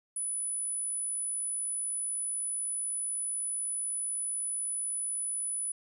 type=tone; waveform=sine; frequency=9956 Hz; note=D#9; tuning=in tune; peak=-31 dBFS; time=0.16-5.72 s; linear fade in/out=5 ms; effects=none